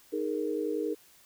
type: chord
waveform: sine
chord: D# suspended fourth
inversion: none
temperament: equal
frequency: 311.1 / 415.3 / 466.2 Hz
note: D#4 / G#4 / A#4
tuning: 0 / 0 / 0 cents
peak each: -33 dBFS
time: 0.12-0.95 s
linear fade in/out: 20 ms
effects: white hiss -59 dBFS RMS until 1.25 s